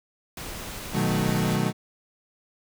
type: noise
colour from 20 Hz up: pink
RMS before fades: -36 dBFS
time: 0.37-1.56 s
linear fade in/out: 2 ms
type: chord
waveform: 35% pulse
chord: B dominant seventh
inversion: none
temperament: equal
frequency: 123.47 / 155.56 / 185 / 220 Hz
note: B2 / D#3 / F#3 / A3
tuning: 0 / 0 / 0 / 0 cents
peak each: -27 / -26 / -25 / -27 dBFS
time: 0.92-1.73 s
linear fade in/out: 50 ms
effects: none